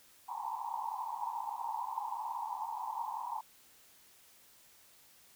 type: band-pass noise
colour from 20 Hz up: white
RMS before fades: -39 dBFS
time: 0.28-3.41 s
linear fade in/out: 10 ms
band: 820 to 1000 Hz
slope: 96 dB/octave
effects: white hiss -62 dBFS RMS until 5.35 s